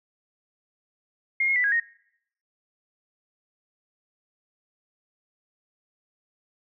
sine tone with pitch steps, 2131 / 2157 / 1981 / 1647 / 1862 Hz, C7 / C#7 / B6 / G#6 / A#6, +31 / -48 / +5 / -15 / -2 cents, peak -20 dBFS, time 1.4-1.8 s, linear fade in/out 5 ms, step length 80 ms, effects noise-tail reverb RT60 0.7 s tail -21 dB re dry

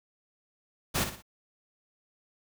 pink noise with echo, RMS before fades -28 dBFS, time 0.94-1.05 s, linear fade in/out 20 ms, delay 58 ms, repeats 3, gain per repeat -8 dB, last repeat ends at 1.224 s, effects none

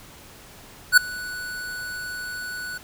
square tone with ADSR envelope, 1480 Hz, F#6, in tune, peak -8 dBFS, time 0.92-2.78 s, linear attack 54 ms, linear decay 4 ms, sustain -23 dB, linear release 7 ms, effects pink hiss -46 dBFS RMS until 2.83 s

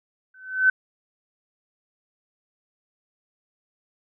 sine tone with exponential growth, 1522 Hz, F#6, 48 cents sharp, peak -11 dBFS, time 0.34-0.7 s, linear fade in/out 5 ms, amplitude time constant 78 ms, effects none

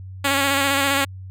5% pulse tone with vibrato, 277.2 Hz, C#4, in tune, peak -6 dBFS, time 0.24-1.05 s, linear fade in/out 10 ms, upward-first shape square, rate 15 Hz, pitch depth 24 cents each way, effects added 94 Hz sine -33 dBFS peak until 1.3 s

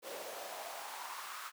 pink noise with high-pass filter sweep, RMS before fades -45 dBFS, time 0.02-1.52 s, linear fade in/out 50 ms, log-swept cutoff 470 to 1300 Hz, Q 3.5, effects none

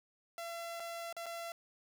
sawtooth tone with dropouts, 677 Hz, E5, 46 cents sharp, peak -37 dBFS, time 0.38-1.52 s, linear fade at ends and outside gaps 1 ms, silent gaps 0.798-0.802 / 1.127-1.166 / 1.259-1.264 s, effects none

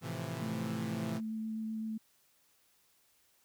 sawtooth chord, F major seventh, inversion first, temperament equal with one note detuned, 110 / 131.57 / 164.81 / 174.61 Hz, A2 / C3 / E3 / F3, 0 / +10 / 0 / 0 cents, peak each -39 / -38 / -37 / -42 dBFS, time 0.01-1.21 s, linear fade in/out 50 ms
sine tone with vibrato, 220 Hz, A3, in tune, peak -35 dBFS, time 0.41-1.98 s, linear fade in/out 10 ms, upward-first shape sine, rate 7.8 Hz, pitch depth 9 cents each way
effects white hiss -70 dBFS RMS until 3.44 s

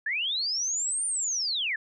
sine linear two-way sweep, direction up then down, 1661.2 to 9120 to 1661.2 Hz, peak -26 dBFS, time 0.06-1.76 s, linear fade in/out 5 ms, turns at 1.06 s, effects none

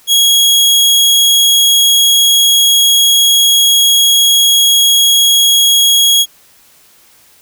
sawtooth tone, 3311 Hz, G#7, 6 cents flat, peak -3 dBFS, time 0.07-6.26 s, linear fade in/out 50 ms, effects white hiss -46 dBFS RMS until 7.41 s

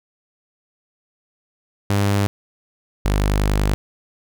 sawtooth tone pair in turn, 100.7 / 50.35 Hz, G2 / G1, +47 / +47 cents, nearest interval octave, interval 1200 cents, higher first, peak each -12 dBFS, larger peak neither, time 1.9-2.27 / 3.05-3.74 s, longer second, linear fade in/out 0 ms, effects none

